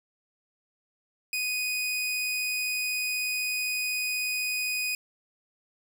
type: tone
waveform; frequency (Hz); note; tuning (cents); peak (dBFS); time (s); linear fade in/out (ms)
sawtooth; 2489; D#7; 0; -24; 1.33-4.95; 2
effects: none